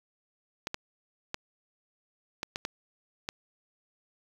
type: clicks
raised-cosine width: 0.2 ms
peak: -15 dBFS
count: 7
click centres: 0.671 / 0.744 / 1.344 / 2.431 / 2.559 / 2.651 / 3.289 s
effects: 7-bit